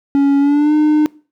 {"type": "tone with pitch glide", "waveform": "triangle", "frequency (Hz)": [279.8, 303.4], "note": ["C#4", "D#4"], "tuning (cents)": [16, -44], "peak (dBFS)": -7, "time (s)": [0.15, 1.06], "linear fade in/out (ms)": 0, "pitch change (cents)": 140, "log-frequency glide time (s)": [0.39, 0.74], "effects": ["noise-tail reverb RT60 0.4 s tail -23 dB re dry"]}